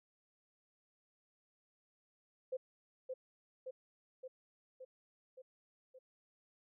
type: tone with echo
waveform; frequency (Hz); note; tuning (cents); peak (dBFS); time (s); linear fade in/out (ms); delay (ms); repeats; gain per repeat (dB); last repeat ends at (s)
sine; 516; C5; -24; -36; 2.52-2.57; 10; 570; 6; -3; 5.99
effects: none